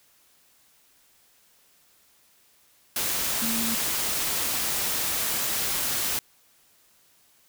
sine tone in noise, 227.9 Hz, A#3, 39 cents flat, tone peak -29 dBFS, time 3.42-3.75 s, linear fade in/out 2 ms, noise white, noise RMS -27 dBFS, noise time 2.96-6.19 s, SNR -5 dB, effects white hiss -61 dBFS RMS until 7.48 s

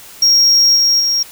triangle tone with level steps, 5588 Hz, F8, in tune, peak -6 / -8 / -11 dBFS, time 0.22-1.23 s, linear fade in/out 5 ms, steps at 0.75 / 0.99 s, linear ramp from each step 20 ms, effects white hiss -37 dBFS RMS until 1.31 s

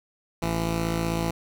10% pulse tone pair together, 55.8 / 167.2 Hz, A1 / E3, +25 / +25 cents, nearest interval octave + perfect fifth, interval 1900 cents, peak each -20 dBFS, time 0.42-1.31 s, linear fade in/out 5 ms, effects none

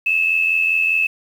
sine tone pair together, 2600 / 2685 Hz, E7 / E7, -24 / +31 cents, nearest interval minor second, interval 55 cents, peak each -15 / -23 dBFS, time 0.06-1.07 s, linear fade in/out 5 ms, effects 7-bit

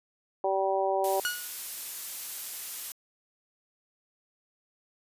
harmonic tone, 193 Hz, G3, 27 cents flat, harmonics 2 / 3 / 4 / 5, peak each -30 / -29 / -29 / -35 dBFS, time 0.44-1.2 s, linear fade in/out 2 ms
blue noise, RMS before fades -36 dBFS, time 1.04-2.92 s, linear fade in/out 2 ms
sawtooth tone with exponential decay, 1453 Hz, F#6, 32 cents flat, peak -21 dBFS, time 1.25-1.57 s, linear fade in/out 0 ms, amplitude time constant 68 ms
effects resampled to 32000 Hz

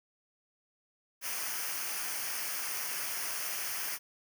white noise with comb filter, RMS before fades -36 dBFS, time 1.21-3.99 s, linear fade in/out 50 ms, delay 0.26 ms, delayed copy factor -0.7, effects none

